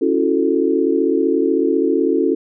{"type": "chord", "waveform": "sine", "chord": "F# minor seventh", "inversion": "second", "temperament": "equal with one note detuned", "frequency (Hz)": [277.2, 329.6, 365.5, 440], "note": ["C#4", "E4", "F#4", "A4"], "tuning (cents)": [0, 0, -21, 0], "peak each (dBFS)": -19, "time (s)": [0.01, 2.35], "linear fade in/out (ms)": 10, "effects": []}